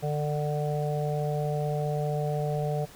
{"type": "harmonic tone", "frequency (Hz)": 148.7, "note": "D3", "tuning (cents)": 22, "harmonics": [1, 3, 4, 5], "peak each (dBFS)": [-28, -33, -34, -35], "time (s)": [0.02, 2.86], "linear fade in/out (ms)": 20, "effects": ["pink hiss -50 dBFS RMS until 2.95 s"]}